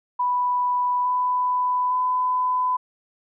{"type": "tone with pitch steps", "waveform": "sine", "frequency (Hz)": [987.8, 996.4, 1005.1], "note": ["B5", "B5", "B5"], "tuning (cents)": [0, 15, 30], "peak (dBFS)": -19, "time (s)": [0.19, 2.77], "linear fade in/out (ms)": 10, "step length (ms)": 860, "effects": []}